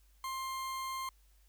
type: tone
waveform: 40% pulse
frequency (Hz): 1056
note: C6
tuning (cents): +16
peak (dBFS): -36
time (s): 0.24-1.09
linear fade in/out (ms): 2
effects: added 50 Hz sine -62 dBFS peak until 1.48 s + white hiss -72 dBFS RMS until 1.48 s